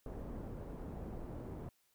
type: low-pass noise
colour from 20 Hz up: pink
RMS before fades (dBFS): -45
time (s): 0.06-1.69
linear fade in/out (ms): 2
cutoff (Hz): 590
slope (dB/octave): 12
effects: white hiss -75 dBFS RMS until 1.94 s